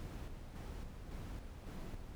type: noise with tremolo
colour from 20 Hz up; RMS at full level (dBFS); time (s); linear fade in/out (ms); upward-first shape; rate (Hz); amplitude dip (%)
brown; -45; 0-2.15; 0; square; 1.8; 40
effects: none